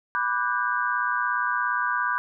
sine chord, G major seventh, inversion first, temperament equal with one note detuned, 987.8 / 1174.7 / 1480 / 1597.2 Hz, B5 / D6 / F#6 / G6, 0 / 0 / 0 / +32 cents, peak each -28 dBFS, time 0.15-2.18 s, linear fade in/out 0 ms, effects none

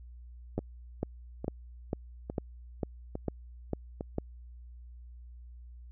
two click trains, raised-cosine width 2 ms, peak -17 / -22 dBFS, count 9 / 5, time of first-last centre 0.58-4.184 / 0.59-4.009 s, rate 2.22 / 1.17 Hz, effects added 60 Hz sine -46 dBFS peak until 5.91 s

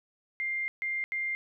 sine tone bursts at uneven times, 2100 Hz, C7, 6 cents sharp, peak -29 dBFS, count 3, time 0.4-0.68 / 0.82-1.04 / 1.12-1.35 s, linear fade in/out 0 ms, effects none

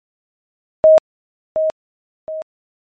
sine tone with echo, 630 Hz, D#5, 21 cents sharp, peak -4 dBFS, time 0.84-0.98 s, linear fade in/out 0 ms, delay 720 ms, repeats 2, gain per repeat -9 dB, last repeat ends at 2.42 s, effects MP3 32 kbps

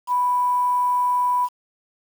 sine tone with quantisation, 987.8 Hz, B5, in tune, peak -17 dBFS, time 0.07-1.49 s, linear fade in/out 50 ms, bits 7, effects none

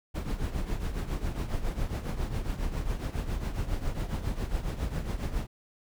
brown noise with tremolo, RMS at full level -28 dBFS, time 0.14-5.47 s, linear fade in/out 20 ms, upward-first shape triangle, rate 7.3 Hz, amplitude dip 75%, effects none

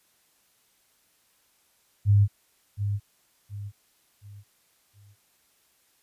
sine tone with echo, 101.8 Hz, G#2, 34 cents flat, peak -15 dBFS, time 2.05-2.28 s, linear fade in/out 50 ms, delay 720 ms, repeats 4, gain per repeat -9 dB, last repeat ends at 5.16 s, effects white hiss -66 dBFS RMS until 6.02 s + resampled to 32000 Hz

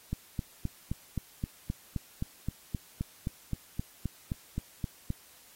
click train, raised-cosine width 5 ms, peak -19 dBFS, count 20, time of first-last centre 0.13-5.104 s, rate 3.82 Hz, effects white hiss -57 dBFS RMS until 5.55 s + AAC 48 kbps

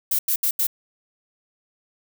violet noise bursts at uneven times, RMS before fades -21 dBFS, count 4, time 0.11-0.19 / 0.28-0.36 / 0.43-0.51 / 0.59-0.67 s, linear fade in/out 5 ms, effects none

